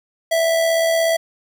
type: tone with amplitude modulation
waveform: square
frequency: 659 Hz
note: E5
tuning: 1 cent flat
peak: -14 dBFS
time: 0.31-1.17 s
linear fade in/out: 10 ms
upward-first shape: sine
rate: 76.8 Hz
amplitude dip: 35%
effects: none